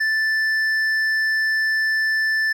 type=tone with hard clipping; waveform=triangle; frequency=1760 Hz; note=A6; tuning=in tune; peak=-19 dBFS; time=0-2.53 s; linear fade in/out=10 ms; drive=9 dB; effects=none